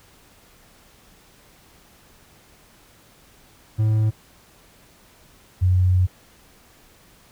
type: tone pair in turn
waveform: triangle / sine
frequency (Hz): 108.7 / 91.41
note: A2 / F#2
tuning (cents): -21 / -20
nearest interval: minor third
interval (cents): 299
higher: first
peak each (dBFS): -14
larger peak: neither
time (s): 3.78-4.11 / 5.61-6.07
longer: second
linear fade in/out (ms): 20
effects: pink hiss -53 dBFS RMS until 7.31 s